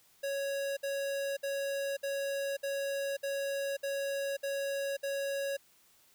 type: tone bursts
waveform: square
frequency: 554.4 Hz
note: C#5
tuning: in tune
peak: -33 dBFS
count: 9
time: 0.23-5.57 s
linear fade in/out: 10 ms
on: 540 ms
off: 60 ms
effects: white hiss -65 dBFS RMS until 6.14 s